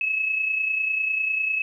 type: tone pair together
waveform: sine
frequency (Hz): 2556 / 2586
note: D#7 / E7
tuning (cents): +46 / -34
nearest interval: unison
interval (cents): 20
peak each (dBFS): -31 / -22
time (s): 0.01-1.62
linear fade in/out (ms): 2
effects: 10-bit